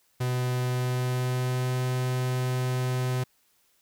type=tone with pitch glide; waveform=45% pulse; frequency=125.5 to 127.18 Hz; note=B2 to C3; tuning=+28 to -49 cents; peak=-25 dBFS; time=0.2-3.24 s; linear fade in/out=10 ms; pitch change=+23 cents; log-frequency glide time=0.7-1.79 s; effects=white hiss -67 dBFS RMS until 3.81 s